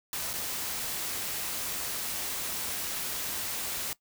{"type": "noise with dropouts", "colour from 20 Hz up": "white", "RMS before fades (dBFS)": -34, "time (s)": [0.13, 3.93], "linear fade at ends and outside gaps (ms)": 1, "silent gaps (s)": [0.332, 0.337], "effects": ["noise-tail reverb RT60 0.1 s tail -19 dB re dry"]}